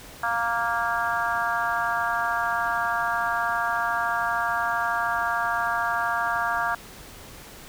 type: harmonic tone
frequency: 233.1 Hz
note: A#3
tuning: in tune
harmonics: 3 / 4 / 5 / 6 / 7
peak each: -29 / -29 / -29 / -29 / -29 dBFS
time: 0.23-6.75 s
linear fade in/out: 5 ms
effects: pink hiss -44 dBFS RMS until 7.68 s